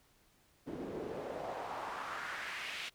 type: noise with band-pass filter sweep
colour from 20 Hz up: pink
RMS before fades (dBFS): -42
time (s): 0.66-2.9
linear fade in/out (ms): 20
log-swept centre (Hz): 280 to 2900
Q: 2.2
effects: pink hiss -69 dBFS RMS until 2.94 s